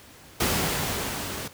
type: noise with level ramp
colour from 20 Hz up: pink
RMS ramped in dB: -23 to -34 dBFS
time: 0.4-1.48 s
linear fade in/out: 5 ms
effects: pink hiss -49 dBFS RMS until 1.53 s + high-pass 60 Hz 12 dB/octave